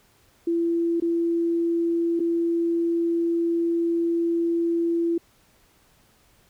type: tone with dropouts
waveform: sine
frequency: 337.2 Hz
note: E4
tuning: 39 cents sharp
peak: -20 dBFS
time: 0.47-5.18 s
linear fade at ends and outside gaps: 5 ms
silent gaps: 1.001-1.021 / 2.195-2.201 s
effects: pink hiss -60 dBFS RMS until 6.49 s